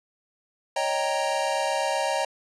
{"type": "chord", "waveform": "square", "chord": "Eb dominant seventh", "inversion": "third", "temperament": "equal", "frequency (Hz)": [554.4, 622.3, 784, 932.3], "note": ["Db5", "Eb5", "G5", "Bb5"], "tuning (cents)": [0, 0, 0, 0], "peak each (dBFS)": -30, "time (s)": [0.76, 2.25], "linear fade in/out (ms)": 5, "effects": ["resampled to 22050 Hz", "10-bit"]}